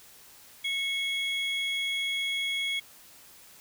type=tone pair together; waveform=triangle; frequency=2195 / 3325 Hz; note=C#7 / G#7; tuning=-18 / +1 cents; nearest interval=perfect fifth; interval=719 cents; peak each=-29 / -29 dBFS; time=0.64-2.8 s; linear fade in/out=10 ms; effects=white hiss -53 dBFS RMS until 3.6 s

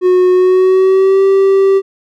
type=tone with pitch glide; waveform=triangle; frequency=365 to 388.9 Hz; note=F#4 to G4; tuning=-24 to -14 cents; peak=-4 dBFS; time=0.01-1.82 s; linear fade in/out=50 ms; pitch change=+110 cents; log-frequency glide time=0.32-1.23 s; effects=none

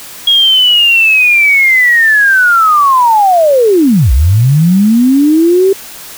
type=linear two-way sweep; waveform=sine; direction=down then up; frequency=3300 to 56.5 to 394.3 Hz; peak=-4 dBFS; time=0.27-5.73 s; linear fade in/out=5 ms; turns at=4.12 s; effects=white hiss -29 dBFS RMS until 6.17 s

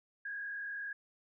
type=tone with frequency modulation; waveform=sine; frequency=1638 Hz; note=G#6; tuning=24 cents flat; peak=-38 dBFS; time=0.25-0.93 s; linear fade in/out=5 ms; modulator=40.1 Hz; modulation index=1.1; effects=none

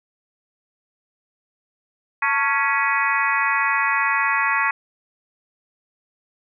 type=harmonic tone with a mistuned harmonic; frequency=278.1 Hz; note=C#4; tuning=6 cents sharp; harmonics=3 / 4 / 5 / 6 / 7 / 8 / 9; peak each=-26 / -23 / -27 / -25 / -23 / -29 / -27 dBFS; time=2.22-4.71 s; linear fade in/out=5 ms; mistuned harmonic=3; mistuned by=+110 cents; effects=none

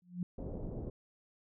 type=tone with exponential growth; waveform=sine; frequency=177.9 Hz; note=F3; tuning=32 cents sharp; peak=-30 dBFS; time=0.02-0.23 s; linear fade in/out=2 ms; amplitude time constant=45 ms
type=low-pass noise; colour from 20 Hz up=pink; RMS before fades=-41 dBFS; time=0.38-0.9 s; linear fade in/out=5 ms; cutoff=570 Hz; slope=24 dB/octave
effects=none

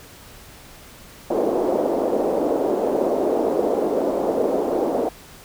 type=band-pass noise; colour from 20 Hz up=white; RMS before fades=-21 dBFS; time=1.3-5.09 s; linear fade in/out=5 ms; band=280 to 600 Hz; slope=24 dB/octave; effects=pink hiss -44 dBFS RMS until 5.44 s

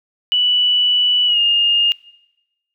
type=tone with pitch glide; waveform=sine; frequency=2960 to 2831 Hz; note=F#7 to F7; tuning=0 to +23 cents; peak=-12 dBFS; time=0.32-1.92 s; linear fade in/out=0 ms; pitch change=-77 cents; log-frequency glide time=1.26-1.39 s; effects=noise-tail reverb RT60 1.0 s tail -21 dB re dry

